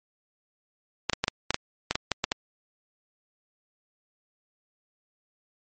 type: clicks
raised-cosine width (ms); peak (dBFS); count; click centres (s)
0.2; -6; 11; 1.097 / 1.133 / 1.24 / 1.281 / 1.506 / 1.544 / 1.91 / 1.955 / 2.117 / 2.241 / 2.319
effects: MP3 32 kbps